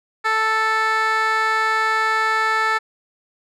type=tone with band-pass filter; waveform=15% pulse; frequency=440 Hz; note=A4; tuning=in tune; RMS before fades=-19 dBFS; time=0.24-2.79 s; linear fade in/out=20 ms; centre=1700 Hz; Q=1.4; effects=none